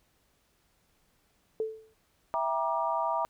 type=tone with exponential decay; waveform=sine; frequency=440 Hz; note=A4; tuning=in tune; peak=-25 dBFS; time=1.6-1.94 s; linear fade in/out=1 ms; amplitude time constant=72 ms
type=chord; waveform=sine; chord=E half-diminished seventh; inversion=none; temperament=just; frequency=659.3 / 791.1 / 949.3 / 1186.7 Hz; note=E5 / G5 / Bb5 / D6; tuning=0 / +16 / +31 / +18 cents; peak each=-32 / -35 / -30 / -34 dBFS; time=2.34-3.25 s; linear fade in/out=0 ms
effects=pink hiss -70 dBFS RMS until 3.29 s